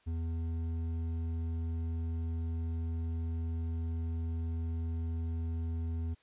triangle tone with hard clipping, 82.41 Hz, E2, in tune, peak -34 dBFS, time 0.06-6.15 s, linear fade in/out 20 ms, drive 11 dB, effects white hiss -68 dBFS RMS until 6.22 s + resampled to 8000 Hz

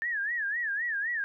sine tone with vibrato, 1760 Hz, A6, in tune, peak -28 dBFS, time 0.02-1.24 s, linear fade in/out 0 ms, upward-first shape sine, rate 3.9 Hz, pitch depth 170 cents each way, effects none

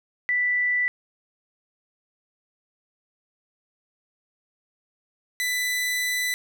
sine / sawtooth tone pair in turn, 1975.5 / 1991.5 Hz, B6 / B6, 0 / +14 cents, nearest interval unison, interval 14 cents, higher second, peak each -20 dBFS, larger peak neither, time 0.29-0.88 / 5.4-6.34 s, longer second, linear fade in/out 0 ms, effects none

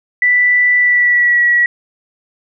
sine tone with pitch glide, 1975.5 to 1927 Hz, B6 to B6, 0 to -43 cents, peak -8 dBFS, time 0.22-1.66 s, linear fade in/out 2 ms, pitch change -43 cents, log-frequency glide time 0.77-1.42 s, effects none

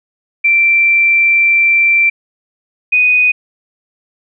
sine tone pair in turn, 2349 / 2488 Hz, D7 / D#7, 0 / -1 cents, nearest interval minor second, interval 99 cents, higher second, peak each -7 dBFS, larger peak neither, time 0.44-2.1 / 2.92-3.32 s, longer first, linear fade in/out 10 ms, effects none

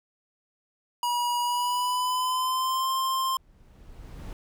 square tone with pitch glide, 965 to 1052.3 Hz, B5 to C6, -40 to +10 cents, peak -25 dBFS, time 1.03-3.37 s, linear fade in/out 2 ms, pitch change +150 cents, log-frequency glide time 1.42-2.88 s
brown noise with exponential growth, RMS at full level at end -36 dBFS, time 2.81-4.33 s, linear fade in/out 1 ms, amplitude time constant 330 ms
effects none

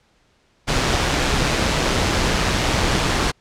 pink noise with amplitude modulation, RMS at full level -17 dBFS, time 0.67-3.32 s, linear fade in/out 20 ms, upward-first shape sine, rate 128 Hz, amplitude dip 35%, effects pink hiss -60 dBFS RMS until 3.4 s + low-pass 6000 Hz 12 dB/octave

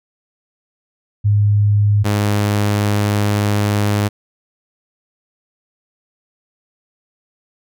sine / sawtooth tone pair in turn, 103.3 / 103.3 Hz, G#2 / G#2, -9 / -9 cents, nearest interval unison, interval 0 cents, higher neither, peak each -10 dBFS, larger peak neither, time 1.24-2.04 / 2.04-4.09 s, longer second, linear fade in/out 20 ms, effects none

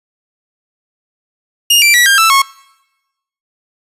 sawtooth tone with pitch steps, 2839 / 2346 / 1939.1 / 1602.6 / 1324.4 / 1094.6 Hz, F7 / D7 / B6 / G6 / E6 / C#6, +28 / -2 / -32 / +38 / +8 / -22 cents, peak -3 dBFS, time 1.7-2.42 s, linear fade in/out 5 ms, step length 120 ms, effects noise-tail reverb RT60 1.0 s tail -24 dB re dry + resampled to 32000 Hz

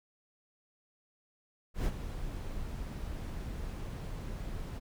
brown noise with ADSR envelope, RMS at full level -29 dBFS, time 1.74-4.8 s, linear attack 120 ms, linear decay 45 ms, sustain -10 dB, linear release 26 ms, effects none

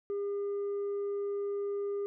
sine tone with tanh clipping, 403.7 Hz, G#4, 49 cents flat, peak -32 dBFS, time 0.1-2.06 s, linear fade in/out 0 ms, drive 2 dB, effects none

